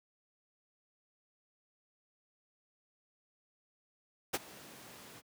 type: noise with ADSR envelope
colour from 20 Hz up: pink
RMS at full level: -30 dBFS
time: 4.33-5.22 s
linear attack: 15 ms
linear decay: 32 ms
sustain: -22 dB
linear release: 36 ms
effects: high-pass 150 Hz 12 dB/octave